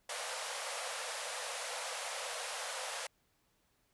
pink band-pass noise, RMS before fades -41 dBFS, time 0.09-3.07 s, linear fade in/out 5 ms, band 480 to 11000 Hz, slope 96 dB/octave, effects pink hiss -75 dBFS RMS until 3.93 s

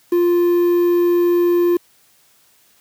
triangle tone with quantisation, 349.2 Hz, F4, in tune, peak -10 dBFS, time 0.12-1.77 s, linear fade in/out 5 ms, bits 6, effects white hiss -55 dBFS RMS until 2.8 s + high-pass 60 Hz 12 dB/octave

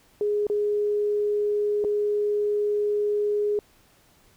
sine tone with dropouts, 415.3 Hz, G#4, in tune, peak -21 dBFS, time 0.21-3.59 s, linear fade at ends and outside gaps 1 ms, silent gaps 0.468-0.499 / 1.841-1.847 s, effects pink hiss -59 dBFS RMS until 4.36 s

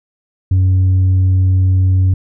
sine tone with tanh clipping, 93.3 Hz, F#2, 15 cents sharp, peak -9 dBFS, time 0.51-2.14 s, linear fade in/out 5 ms, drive 2 dB, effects none

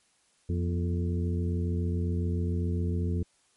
harmonic tone with a mistuned harmonic, 87.31 Hz, F2, in tune, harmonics 1 / 2 / 3 / 4 / 5, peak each -27 / -33 / -37 / -39 / -41 dBFS, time 0.49-3.23 s, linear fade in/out 5 ms, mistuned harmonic 3, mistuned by -85 cents, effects white hiss -67 dBFS RMS until 3.56 s + MP3 48 kbps

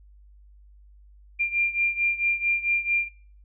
sine beating tone pair, 2387 / 2391.5 Hz, D7 / D7, +28 / +31 cents, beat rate 4.5 Hz, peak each -24 / -27 dBFS, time 1.39-3.09 s, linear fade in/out 20 ms, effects noise-tail reverb RT60 0.5 s tail -23 dB re dry + added 50 Hz sine -49 dBFS peak until 3.44 s

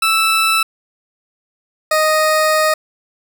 20% pulse tone pair in turn, 1318 / 622 Hz, E6 / D#5, -1 / -1 cents, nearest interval octave + minor second, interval 1300 cents, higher first, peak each -7 dBFS, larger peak neither, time 0.02-0.63 / 1.91-2.74 s, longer second, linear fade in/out 5 ms, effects none

